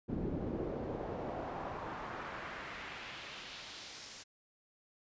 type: noise with band-pass filter sweep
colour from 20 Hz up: brown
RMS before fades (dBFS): -42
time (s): 0.08-4.24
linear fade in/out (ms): 20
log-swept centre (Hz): 260 to 6200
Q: 1.4
effects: resampled to 16000 Hz